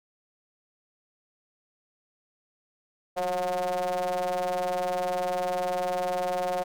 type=ring-modulated tone; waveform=square; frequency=89 Hz; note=F2; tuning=33 cents sharp; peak=-24 dBFS; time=3.16-6.64 s; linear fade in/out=20 ms; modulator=633 Hz; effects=none